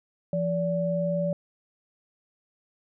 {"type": "tone pair together", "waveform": "sine", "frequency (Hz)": [170.9, 577.8], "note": ["F3", "D5"], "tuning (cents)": [-37, -28], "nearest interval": "octave + major sixth", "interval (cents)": 2109, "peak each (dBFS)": [-27, -26], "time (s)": [0.33, 1.33], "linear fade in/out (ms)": 2, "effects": []}